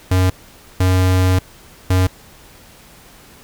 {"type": "tone bursts at uneven times", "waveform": "square", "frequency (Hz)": 92.5, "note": "F#2", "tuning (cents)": 0, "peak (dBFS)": -12, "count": 3, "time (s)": [[0.11, 0.3], [0.8, 1.39], [1.9, 2.07]], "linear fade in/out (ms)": 5, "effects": ["pink hiss -44 dBFS RMS until 3.43 s"]}